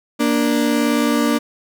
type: tone pair together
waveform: 35% pulse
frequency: 234.8 / 293.7 Hz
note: A#3 / D4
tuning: +13 / 0 cents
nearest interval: major third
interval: 387 cents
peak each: -16 dBFS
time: 0.19-1.39 s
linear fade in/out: 20 ms
effects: none